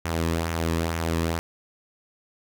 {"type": "tone with flanger", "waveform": "sawtooth", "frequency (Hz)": 82.5, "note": "E2", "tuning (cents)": 2, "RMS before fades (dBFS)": -26, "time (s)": [0.05, 1.39], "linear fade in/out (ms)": 0, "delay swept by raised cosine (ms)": [0.22, 1.42], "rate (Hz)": 2.2, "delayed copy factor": -0.5, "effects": []}